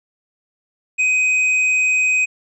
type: tone with tanh clipping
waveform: sine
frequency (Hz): 2511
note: D#7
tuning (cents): +15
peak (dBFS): -15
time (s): 0.98-2.26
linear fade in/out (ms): 20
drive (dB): 7
effects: resampled to 24000 Hz